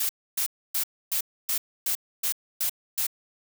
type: noise bursts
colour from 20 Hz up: blue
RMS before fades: -26 dBFS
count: 9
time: 0-3.068 s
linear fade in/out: 5 ms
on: 92 ms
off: 280 ms
effects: none